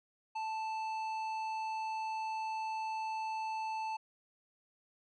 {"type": "tone with tanh clipping", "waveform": "sine", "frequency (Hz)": 880, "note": "A5", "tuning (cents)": 0, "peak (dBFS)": -37, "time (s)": [0.35, 3.97], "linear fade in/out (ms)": 10, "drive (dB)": 11, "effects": []}